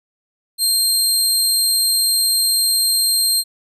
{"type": "tone", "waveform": "20% pulse", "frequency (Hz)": 4186, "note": "C8", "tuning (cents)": 0, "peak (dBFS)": -8, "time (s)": [0.58, 3.44], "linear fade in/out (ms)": 50, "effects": ["resampled to 32000 Hz"]}